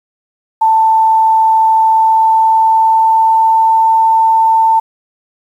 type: tone with pitch glide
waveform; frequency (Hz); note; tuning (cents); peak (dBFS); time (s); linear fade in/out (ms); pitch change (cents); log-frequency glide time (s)
sine; 887 to 894.2; A5 to A5; +14 to +28; -6; 0.61-4.8; 10; +14; 1.8-3.94
effects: 7-bit